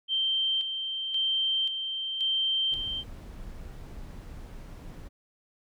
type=tone with tremolo; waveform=sine; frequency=3135 Hz; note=G7; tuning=1 cent flat; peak=-24 dBFS; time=0.08-3.04 s; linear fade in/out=50 ms; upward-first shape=square; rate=0.94 Hz; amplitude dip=50%
type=noise; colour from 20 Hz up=brown; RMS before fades=-42 dBFS; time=2.71-5.09 s; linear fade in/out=20 ms
effects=none